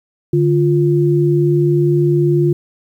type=tone pair together; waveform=sine; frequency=146.83 / 349.2 Hz; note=D3 / F4; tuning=0 / 0 cents; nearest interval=octave + minor third; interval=1500 cents; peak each=-13 dBFS; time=0.33-2.53 s; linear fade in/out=5 ms; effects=8-bit